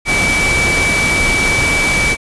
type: tone in noise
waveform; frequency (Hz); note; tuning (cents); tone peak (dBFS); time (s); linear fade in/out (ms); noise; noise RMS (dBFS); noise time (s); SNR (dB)
sine; 2300; D7; -37; -13; 0.05-2.17; 50; pink; -17; 0.05-2.17; +1
effects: resampled to 24000 Hz